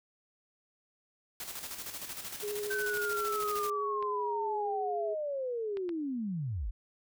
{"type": "noise with tremolo", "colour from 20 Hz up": "white", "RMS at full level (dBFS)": -40, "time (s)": [1.4, 3.7], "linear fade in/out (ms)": 2, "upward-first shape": "square", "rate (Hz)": 13, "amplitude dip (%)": 50}
{"type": "tone with vibrato", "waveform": "sine", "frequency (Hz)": 415.3, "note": "G#4", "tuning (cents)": 0, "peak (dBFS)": -34, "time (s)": [2.42, 5.15], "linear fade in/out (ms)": 20, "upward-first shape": "triangle", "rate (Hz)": 13, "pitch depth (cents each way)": 20}
{"type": "linear sweep", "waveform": "sine", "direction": "down", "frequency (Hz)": [1554, 36.71], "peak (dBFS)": -32, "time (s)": [2.7, 6.71], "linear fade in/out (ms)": 10}
{"type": "clicks", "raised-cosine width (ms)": 0.3, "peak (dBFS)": -30, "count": 7, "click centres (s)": [2.935, 2.971, 3.424, 3.515, 4.026, 5.771, 5.892]}
{"effects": []}